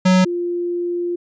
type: tone pair in turn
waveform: square / sine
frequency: 185 / 349.2 Hz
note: F#3 / F4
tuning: 0 / 0 cents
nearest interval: major seventh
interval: 1100 cents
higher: second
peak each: -11 / -19 dBFS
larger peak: first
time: 0.05-0.25 / 0.25-1.16 s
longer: second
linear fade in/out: 10 ms
effects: resampled to 16000 Hz